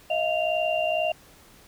sine tone cluster, 632 / 694 / 2779 Hz, D#5 / F5 / F7, +27 / -11 / -9 cents, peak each -25 / -27 / -29 dBFS, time 0.1-1.12 s, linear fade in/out 5 ms, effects pink hiss -53 dBFS RMS until 1.67 s

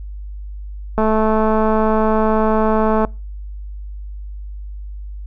click train, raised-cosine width 1 ms, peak -4 dBFS, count 452, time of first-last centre 0.98-3.049 s, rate 218 Hz, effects noise-tail reverb RT60 0.3 s tail -25 dB re dry + added 50 Hz sine -27 dBFS peak until 5.26 s

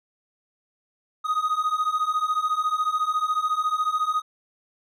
triangle beating tone pair, 1240 / 1254 Hz, D#6 / D#6, -6 / +13 cents, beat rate 14 Hz, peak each -24 / -22 dBFS, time 1.24-4.22 s, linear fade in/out 20 ms, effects none

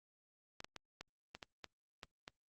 clicks, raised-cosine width 0.2 ms, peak -29 dBFS, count 9, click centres 0.604 / 0.645 / 0.763 / 1.01 / 1.35 / 1.428 / 1.643 / 2.032 / 2.279 s, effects Opus 48 kbps

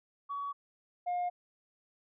sine tone pair in turn, 1130 / 711.9 Hz, C#6 / F5, +33 / +33 cents, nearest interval minor sixth, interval 800 cents, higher first, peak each -34 / -28 dBFS, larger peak second, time 0.29-0.53 / 1.06-1.3 s, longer neither, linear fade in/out 20 ms, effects tanh soft clip ceiling -29 dBFS

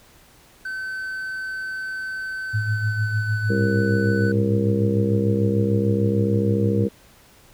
triangle tone with pitch glide, 1530 to 1496.8 Hz, G6 to F#6, -42 to +20 cents, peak -25 dBFS, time 0.65-4.32 s, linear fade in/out 5 ms, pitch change -38 cents, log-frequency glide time 2.47-3.59 s
sine tone with tremolo, 107.5 Hz, A2, 40 cents flat, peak -18 dBFS, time 2.53-6.86 s, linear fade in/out 20 ms, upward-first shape sine, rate 6.6 Hz, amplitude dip 60%
harmonic tone, 66.9 Hz, C2, 39 cents sharp, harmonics 3 / 4 / 5 / 6 / 7 / 8, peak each -22 / -32 / -27 / -32 / -24 / -37 dBFS, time 3.49-6.89 s, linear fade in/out 20 ms
effects pink hiss -52 dBFS RMS until 7.53 s

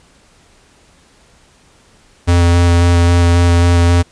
square tone with vibrato, 86.5 Hz, F2, 16 cents flat, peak -8 dBFS, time 2.27-4.03 s, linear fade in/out 20 ms, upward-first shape square, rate 3.7 Hz, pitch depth 10 cents each way, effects pink hiss -49 dBFS RMS until 4.11 s + resampled to 22050 Hz

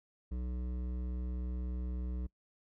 sine tone with hard clipping, 61.74 Hz, B1, in tune, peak -37 dBFS, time 0.31-2.27 s, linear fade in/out 10 ms, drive 12 dB, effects noise-tail reverb RT60 0.1 s tail -24 dB re dry

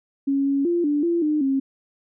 sine tone with pitch steps, 276.1 / 277.6 / 345.3 / 292.5 / 341.1 / 302.9 / 270.2 Hz, C#4 / C#4 / F4 / D4 / F4 / D#4 / C#4, -7 / +3 / -20 / -7 / -41 / -46 / -44 cents, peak -18 dBFS, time 0.27-1.6 s, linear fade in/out 10 ms, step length 190 ms, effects none

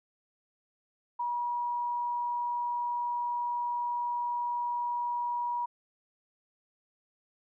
sine tone, 962 Hz, B5, 46 cents flat, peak -29 dBFS, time 1.19-5.66 s, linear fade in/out 10 ms, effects none

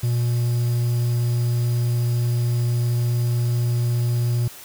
triangle tone with quantisation, 119.7 Hz, A#2, 46 cents sharp, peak -16 dBFS, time 0.03-4.48 s, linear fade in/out 5 ms, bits 7, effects white hiss -41 dBFS RMS until 4.64 s

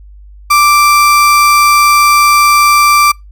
35% pulse tone, 1174.7 Hz, D6, in tune, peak -3 dBFS, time 0.5-3.12 s, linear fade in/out 10 ms, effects noise-tail reverb RT60 0.2 s tail -26 dB re dry + added 50 Hz sine -32 dBFS peak until 3.31 s

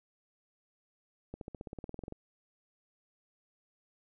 accelerating click train, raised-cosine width 2 ms, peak -28 dBFS, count 15, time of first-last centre 1.34-2.124 s, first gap 72 ms, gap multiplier 0.96, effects none

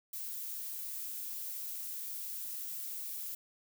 violet noise, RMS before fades -41 dBFS, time 0.13-3.35 s, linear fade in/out 5 ms, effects none

